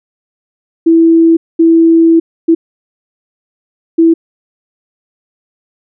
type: tone bursts at uneven times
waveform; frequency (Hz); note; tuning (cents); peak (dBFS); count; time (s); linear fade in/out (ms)
sine; 329.5; E4; -1; -3; 4; 0.86-1.37 / 1.59-2.2 / 2.48-2.55 / 3.98-4.14; 10
effects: none